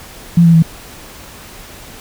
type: tone with pitch steps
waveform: sine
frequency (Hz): 170.7 / 166.9 / 163.18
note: F3 / E3 / E3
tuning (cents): -39 / +22 / -17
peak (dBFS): -4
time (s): 0.37-0.625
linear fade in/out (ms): 5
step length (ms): 85
effects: pink hiss -35 dBFS RMS until 2 s